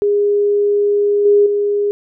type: tone with level steps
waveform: sine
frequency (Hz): 409.6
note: G#4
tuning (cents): -24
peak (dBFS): -11 / -7 / -13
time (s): 0.02-1.91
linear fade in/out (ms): 0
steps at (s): 1.25 / 1.46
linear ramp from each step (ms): 5
effects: none